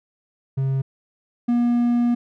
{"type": "tone pair in turn", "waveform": "triangle", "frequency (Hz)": [134.4, 239.5], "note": ["C3", "A#3"], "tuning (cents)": [47, 47], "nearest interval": "minor seventh", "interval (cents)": 1000, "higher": "second", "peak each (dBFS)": [-17, -14], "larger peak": "second", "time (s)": [[0.57, 0.82], [1.48, 2.15]], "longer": "second", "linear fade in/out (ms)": 10, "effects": []}